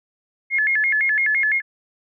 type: tone with vibrato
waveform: sine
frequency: 1922 Hz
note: B6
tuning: 48 cents flat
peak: -16 dBFS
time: 0.5-1.62 s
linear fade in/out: 50 ms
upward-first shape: square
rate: 5.9 Hz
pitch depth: 190 cents each way
effects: none